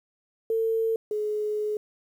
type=tone pair in turn; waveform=sine; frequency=450 / 423 Hz; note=A4 / G#4; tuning=+39 / +32 cents; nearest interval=minor second; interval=107 cents; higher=first; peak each=-22 / -25 dBFS; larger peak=first; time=0.5-0.96 / 1.11-1.77 s; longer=second; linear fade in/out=2 ms; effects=9-bit